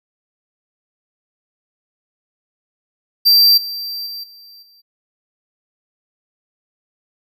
square tone with level steps, 4699 Hz, D8, in tune, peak -8 / -24 / -27 / -40 / -48 dBFS, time 3.25-4.82 s, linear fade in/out 20 ms, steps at 3.57 / 4.06 / 4.23 / 4.62 s, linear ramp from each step 10 ms, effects none

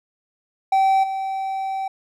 triangle tone with level steps, 772 Hz, G5, 27 cents flat, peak -12 / -21 dBFS, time 0.72-1.88 s, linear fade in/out 5 ms, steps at 1.03 s, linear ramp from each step 10 ms, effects none

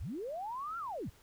sine linear two-way sweep, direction up then down, 43.28 to 1396.9 to 43.28 Hz, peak -37 dBFS, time 0-1.1 s, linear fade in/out 10 ms, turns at 0.78 s, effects pink hiss -63 dBFS RMS until 1.22 s

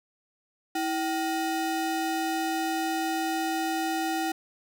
square ring-modulated tone, 548 Hz, C#5, 20 cents flat, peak -24 dBFS, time 0.75-4.32 s, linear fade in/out 5 ms, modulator 223 Hz, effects none

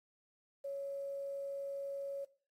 sine tone with quantisation, 556 Hz, C#5, 5 cents sharp, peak -38 dBFS, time 0.64-2.25 s, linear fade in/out 10 ms, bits 11, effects noise-tail reverb RT60 0.4 s tail -17 dB re dry + AAC 48 kbps

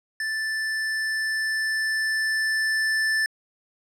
square tone with level ramp, 1760 Hz, A6, in tune, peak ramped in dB -26 to -21 dBFS, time 0.2-3.26 s, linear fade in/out 2 ms, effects low-pass 9000 Hz 12 dB/octave

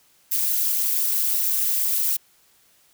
violet noise with amplitude modulation, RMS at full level -18 dBFS, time 0.31-2.17 s, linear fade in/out 10 ms, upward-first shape sine, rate 226 Hz, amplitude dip 95%, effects white hiss -59 dBFS RMS until 2.93 s

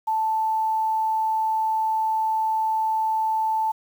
sine tone with quantisation, 880 Hz, A5, in tune, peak -20 dBFS, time 0.07-3.72 s, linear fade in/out 10 ms, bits 8, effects none

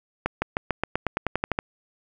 accelerating click train, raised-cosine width 0.5 ms, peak -8 dBFS, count 13, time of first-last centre 0.26-1.589 s, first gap 160 ms, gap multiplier 0.93, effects none

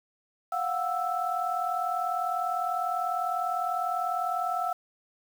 sine tone cluster, 704 / 744 / 1321 Hz, F5 / F#5 / E6, +14 / +9 / +3 cents, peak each -31 dBFS, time 0.52-4.73 s, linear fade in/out 5 ms, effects 8-bit

